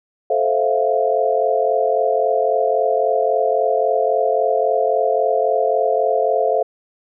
sine chord, F major seventh, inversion first, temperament just, 436.5 / 523.8 / 654.8 / 698.5 Hz, A4 / C5 / E5 / F5, -14 / +2 / -12 / 0 cents, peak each -20 dBFS, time 0.3-6.63 s, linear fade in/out 5 ms, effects none

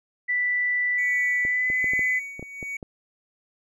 sine tone with pitch glide, 1975.5 to 2014 Hz, B6 to B6, 0 to +33 cents, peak -21 dBFS, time 0.28-2.2 s, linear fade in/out 20 ms, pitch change +33 cents, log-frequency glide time 1.44-1.69 s
triangle tone with tremolo, 2250 Hz, C#7, 25 cents sharp, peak -26 dBFS, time 0.98-2.77 s, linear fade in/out 5 ms, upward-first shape sine, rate 1.2 Hz, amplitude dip 75%
clicks, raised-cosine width 2 ms, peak -23 dBFS, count 9, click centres 1.451 / 1.701 / 1.843 / 1.935 / 1.993 / 2.395 / 2.427 / 2.628 / 2.828 s
effects none

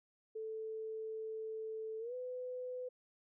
sine tone with pitch glide, 440 to 502.5 Hz, A4 to B4, 0 to +30 cents, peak -40 dBFS, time 0.35-2.89 s, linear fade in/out 10 ms, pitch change +230 cents, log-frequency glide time 1.99-2.14 s, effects none

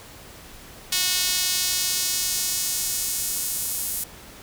sawtooth tone with high-pass filter sweep, 365.7 Hz, F#4, 20 cents flat, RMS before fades -25 dBFS, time 0.92-4.04 s, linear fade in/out 5 ms, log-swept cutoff 3800 to 10000 Hz, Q 1, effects pink hiss -44 dBFS RMS until 4.42 s

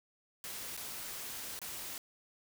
white noise with dropouts, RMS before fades -43 dBFS, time 0.44-1.98 s, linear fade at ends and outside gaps 1 ms, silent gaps 0.767-0.774 / 1.591-1.616 s, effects none

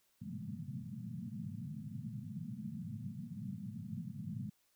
white band-pass noise, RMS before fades -44 dBFS, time 0.21-4.5 s, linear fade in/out 10 ms, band 100 to 230 Hz, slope 96 dB/octave, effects white hiss -75 dBFS RMS until 4.75 s

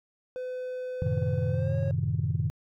triangle tone with pitch glide, 506 to 545.5 Hz, B4 to C#5, +42 to -28 cents, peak -30 dBFS, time 0.36-1.91 s, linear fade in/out 0 ms, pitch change +130 cents, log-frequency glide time 1.49-1.76 s
sine chord, F# diminished seventh, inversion none, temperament equal with one note detuned, 92.5 / 111.28 / 130.81 / 155.56 Hz, F#2 / A2 / C3 / Eb3, 0 / +20 / 0 / 0 cents, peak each -30 dBFS, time 1.02-2.5 s, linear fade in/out 0 ms
effects tanh soft clip ceiling -16 dBFS

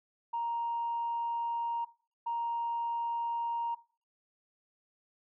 sine tone bursts at uneven times, 935 Hz, A#5, 5 cents sharp, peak -30 dBFS, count 2, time 0.33-1.85 / 2.26-3.75 s, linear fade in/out 10 ms, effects noise-tail reverb RT60 0.4 s tail -19 dB re dry + tanh soft clip ceiling -26 dBFS

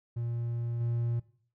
triangle tone with level steps, 118 Hz, A#2, 22 cents sharp, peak -29 / -26 dBFS, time 0.16-1.2 s, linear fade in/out 10 ms, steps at 0.8 s, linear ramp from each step 10 ms, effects noise-tail reverb RT60 0.5 s tail -18 dB re dry

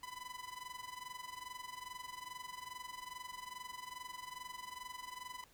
sawtooth tone with amplitude modulation, 1000 Hz, B5, 21 cents sharp, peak -39 dBFS, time 0.03-5.44 s, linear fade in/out 2 ms, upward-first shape sine, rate 22.4 Hz, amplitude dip 80%, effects pink hiss -66 dBFS RMS until 5.53 s

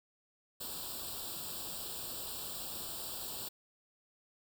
white noise with comb filter, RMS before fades -42 dBFS, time 0.6-3.49 s, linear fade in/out 10 ms, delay 0.24 ms, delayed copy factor +1, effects none

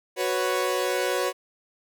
sawtooth chord, F# suspended fourth, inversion none, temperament equal, 370 / 493.9 / 554.4 Hz, F#4 / B4 / C#5, 0 / 0 / 0 cents, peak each -24 dBFS, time 0.16-1.33 s, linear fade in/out 50 ms, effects none

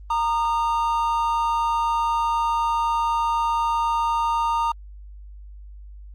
triangle tone pair together, 926 / 1221.9 Hz, A#5 / D#6, -12 / -32 cents, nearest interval perfect fourth, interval 480 cents, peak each -19 / -23 dBFS, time 0.1-4.72 s, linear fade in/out 5 ms, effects added 50 Hz sine -38 dBFS peak until 6.14 s + Opus 32 kbps

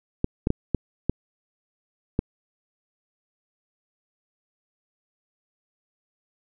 clicks, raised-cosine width 3 ms, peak -8 dBFS, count 6, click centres 0.244 / 0.471 / 0.504 / 0.747 / 1.096 / 2.191 s, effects none

